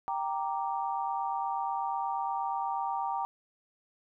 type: chord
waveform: sine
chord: G minor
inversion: none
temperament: equal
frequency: 784 / 932.3 / 1174.7 Hz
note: G5 / Bb5 / D6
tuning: 0 / 0 / 0 cents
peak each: -33 / -33 / -38 dBFS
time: 0.08-3.25 s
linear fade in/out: 0 ms
effects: none